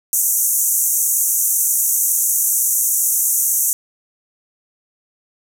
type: band-pass noise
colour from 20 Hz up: white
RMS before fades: -17 dBFS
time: 0.13-3.73 s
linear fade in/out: 0 ms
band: 6000 to 15000 Hz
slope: 96 dB/octave
effects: none